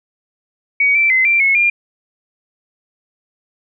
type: tone with pitch steps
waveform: sine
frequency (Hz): 2251 / 2336 / 2053 / 2358 / 2186 / 2400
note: C#7 / D7 / C7 / D7 / C#7 / D7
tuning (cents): +26 / -10 / -33 / +6 / -25 / +37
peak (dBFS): -10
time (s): 0.8-1.7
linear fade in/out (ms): 5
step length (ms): 150
effects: none